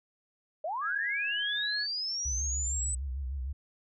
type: linear sweep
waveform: sine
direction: up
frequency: 580 to 8100 Hz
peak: -31 dBFS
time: 0.64-2.95 s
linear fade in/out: 5 ms
type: tone with pitch glide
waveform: sine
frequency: 1647 to 1679.7 Hz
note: G#6 to G#6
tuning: -15 to +19 cents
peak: -32 dBFS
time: 0.81-1.87 s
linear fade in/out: 50 ms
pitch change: +34 cents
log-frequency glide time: 1.07-1.73 s
type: tone with vibrato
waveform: sine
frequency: 66.7 Hz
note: C2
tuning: 34 cents sharp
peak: -32 dBFS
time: 2.25-3.53 s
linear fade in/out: 10 ms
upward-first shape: triangle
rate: 6.6 Hz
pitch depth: 140 cents each way
effects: none